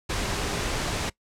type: tone in noise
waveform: sine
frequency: 407.4 Hz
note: G#4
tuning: 33 cents flat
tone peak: -38 dBFS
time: 0.36-0.59 s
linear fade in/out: 10 ms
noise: pink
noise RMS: -28 dBFS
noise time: 0.09-1.1 s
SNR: -13 dB
effects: noise-tail reverb RT60 0.1 s tail -21 dB re dry + low-pass 8000 Hz 12 dB/octave